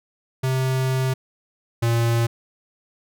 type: tone pair in turn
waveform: square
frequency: 130.81 / 116.54 Hz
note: C3 / A#2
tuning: 0 / 0 cents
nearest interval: major second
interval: 200 cents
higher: first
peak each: -20 / -18 dBFS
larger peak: second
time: 0.43-1.14 / 1.82-2.27 s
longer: first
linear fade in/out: 10 ms
effects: none